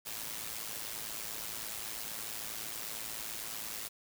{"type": "noise with amplitude modulation", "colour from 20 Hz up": "white", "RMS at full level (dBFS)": -38, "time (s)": [0.05, 3.89], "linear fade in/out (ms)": 20, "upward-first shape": "sine", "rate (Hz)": 109, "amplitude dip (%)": 65, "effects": []}